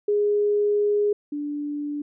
sine tone pair in turn, 413.6 / 292.5 Hz, G#4 / D4, -7 / -7 cents, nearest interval tritone, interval 600 cents, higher first, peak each -18 / -26 dBFS, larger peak first, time 0.08-1.13 / 1.32-2.02 s, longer first, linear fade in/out 5 ms, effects none

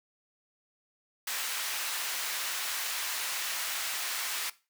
pink high-pass noise, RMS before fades -34 dBFS, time 1.27-4.5 s, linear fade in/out 5 ms, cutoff 1400 Hz, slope 12 dB/octave, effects noise-tail reverb RT60 0.3 s tail -18 dB re dry

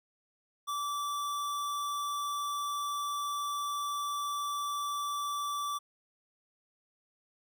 square tone, 1161 Hz, D6, 20 cents flat, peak -33 dBFS, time 0.67-5.79 s, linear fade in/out 20 ms, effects none

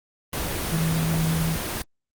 sine tone in noise, 161.9 Hz, E3, 31 cents flat, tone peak -21 dBFS, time 0.72-1.56 s, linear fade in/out 2 ms, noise pink, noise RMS -28 dBFS, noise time 0.33-1.82 s, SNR +4 dB, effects Opus 24 kbps

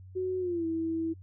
sine tone with pitch glide, 370.6 to 326.4 Hz, F#4 to E4, +3 to -17 cents, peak -28 dBFS, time 0.15-1.14 s, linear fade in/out 20 ms, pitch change -220 cents, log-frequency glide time 0.39-0.66 s, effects noise-tail reverb RT60 0.1 s tail -25 dB re dry + added 93 Hz sine -46 dBFS peak until 1.22 s

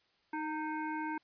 harmonic tone with a mistuned harmonic, 311.1 Hz, D#4, in tune, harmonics 1 / 3 / 5 / 7 / 8, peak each -38 / -38 / -43 / -49 / -57 dBFS, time 0.33-1.18 s, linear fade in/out 5 ms, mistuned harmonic 3, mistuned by -27 cents, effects white hiss -72 dBFS RMS until 1.23 s + resampled to 11025 Hz

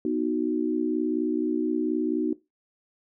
sine chord, B major, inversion none, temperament equal, 246.9 / 311.1 / 370 Hz, B3 / D#4 / F#4, 0 / 0 / 0 cents, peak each -29 / -26 / -28 dBFS, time 0.05-2.33 s, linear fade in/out 2 ms, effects noise-tail reverb RT60 0.2 s tail -18 dB re dry

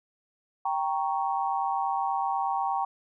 sine chord, G diminished, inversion none, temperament equal, 784 / 932.3 / 1108.7 Hz, G5 / Bb5 / Db6, 0 / 0 / 0 cents, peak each -28 / -30 / -32 dBFS, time 0.65-2.85 s, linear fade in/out 5 ms, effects none

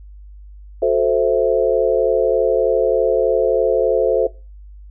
sine chord, F# half-diminished seventh, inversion none, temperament equal with one note detuned, 368.1 / 440 / 523.3 / 659.3 Hz, F#4 / A4 / C5 / E5, -9 / 0 / 0 / 0 cents, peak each -21 / -17 / -17 / -20 dBFS, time 0.82-4.27 s, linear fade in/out 5 ms, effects noise-tail reverb RT60 0.3 s tail -20 dB re dry + added 50 Hz sine -36 dBFS peak until 4.9 s

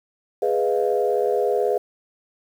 sine chord, F half-diminished seventh, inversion first, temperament equal, 415.3 / 493.9 / 622.3 / 698.5 Hz, Ab4 / Cb5 / Eb5 / F5, 0 / 0 / 0 / 0 cents, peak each -21 / -22 / -27 / -26 dBFS, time 0.42-1.78 s, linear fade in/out 5 ms, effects tanh soft clip ceiling -8 dBFS + 8-bit

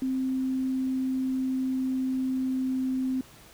sine tone with pitch glide, 261.5 to 259.8 Hz, C4 to C4, -1 to -12 cents, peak -25 dBFS, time 0.02-3.21 s, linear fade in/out 2 ms, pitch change -11 cents, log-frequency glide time 0.19-3.08 s, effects pink hiss -52 dBFS RMS until 3.53 s

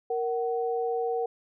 sine tone pair together, 466.2 / 751 Hz, A#4 / F#5, 0 / +26 cents, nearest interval minor sixth, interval 826 cents, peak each -27 / -31 dBFS, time 0.1-1.26 s, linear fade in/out 5 ms, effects none

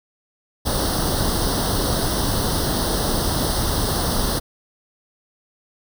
pink noise with comb filter, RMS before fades -21 dBFS, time 0.65-4.4 s, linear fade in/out 20 ms, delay 0.21 ms, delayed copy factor +0.9, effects none

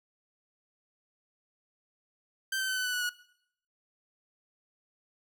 sawtooth tone with pitch steps, 1558 / 1541 / 1524.2 / 1507.5 / 1491.1 / 1474.8 / 1458.7 Hz, G6 / G6 / G6 / F#6 / F#6 / F#6 / F#6, -11 / -30 / -49 / +32 / +13 / -6 / -25 cents, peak -26 dBFS, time 2.52-3.094 s, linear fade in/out 5 ms, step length 82 ms, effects noise-tail reverb RT60 0.7 s tail -19 dB re dry

